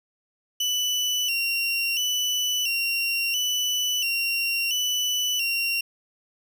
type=tone with vibrato; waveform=30% pulse; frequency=2864 Hz; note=F7; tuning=43 cents sharp; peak=-20 dBFS; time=0.6-5.81 s; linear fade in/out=5 ms; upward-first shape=square; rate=0.73 Hz; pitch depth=68 cents each way; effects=none